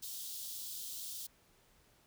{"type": "high-pass noise", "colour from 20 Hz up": "white", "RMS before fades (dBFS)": -44, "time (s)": [0.02, 1.27], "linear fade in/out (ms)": 10, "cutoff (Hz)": 3200, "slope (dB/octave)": 48, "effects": ["pink hiss -68 dBFS RMS until 2.06 s"]}